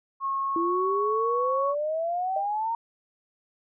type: tone with pitch glide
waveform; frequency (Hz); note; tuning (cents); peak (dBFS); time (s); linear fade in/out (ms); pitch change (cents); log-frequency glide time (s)
sine; 1089 to 1111.9; C#6 to C#6; -31 to +5; -25; 0.2-1.75; 50; +36; 0.41-0.83
type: exponential sweep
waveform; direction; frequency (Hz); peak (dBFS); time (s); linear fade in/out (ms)
sine; up; 330.7 to 932.3; -25; 0.56-2.75; 2
type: tone with exponential decay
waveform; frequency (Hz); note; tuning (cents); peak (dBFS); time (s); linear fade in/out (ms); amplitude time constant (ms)
sine; 622.3; D#5; 0; -24; 2.36-2.5; 5; 29
effects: none